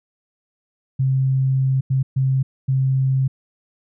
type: tone bursts at uneven times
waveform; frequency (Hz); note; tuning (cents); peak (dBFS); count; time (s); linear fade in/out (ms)
sine; 132.8; C3; +26; -15; 4; 0.99-1.81 / 1.9-2.03 / 2.16-2.43 / 2.68-3.28; 10
effects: none